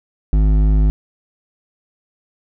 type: tone with hard clipping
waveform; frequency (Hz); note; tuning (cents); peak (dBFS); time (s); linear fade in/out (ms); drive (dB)
triangle; 51.91; G#1; 0; -12; 0.33-0.9; 0; 14
effects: none